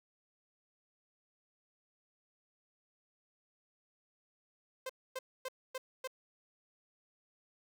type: tone bursts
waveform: sawtooth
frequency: 520 Hz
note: C5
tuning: 11 cents flat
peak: -34 dBFS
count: 5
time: 4.86-6.075 s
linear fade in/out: 5 ms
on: 35 ms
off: 260 ms
effects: none